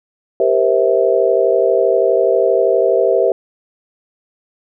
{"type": "chord", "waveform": "sine", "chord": "C dominant seventh", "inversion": "second", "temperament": "just", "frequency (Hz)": [392.4, 470.9, 523.3, 654.1], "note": ["G4", "Bb4", "C5", "E5"], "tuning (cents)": [2, 18, 0, -14], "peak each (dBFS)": -16, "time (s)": [0.4, 3.32], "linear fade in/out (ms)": 2, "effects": []}